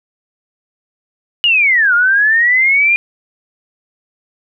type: linear two-way sweep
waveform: sine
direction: down then up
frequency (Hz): 2918 to 1393 to 2431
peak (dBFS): -8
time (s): 1.44-2.96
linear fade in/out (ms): 0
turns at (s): 1.94
effects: none